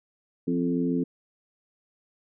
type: harmonic tone with a mistuned harmonic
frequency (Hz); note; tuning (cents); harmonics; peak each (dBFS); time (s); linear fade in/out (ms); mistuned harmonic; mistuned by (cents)
87; F2; -6; 2 / 3 / 4 / 5; -29 / -25 / -32 / -33; 0.47-1.04; 10; 4; -32
effects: none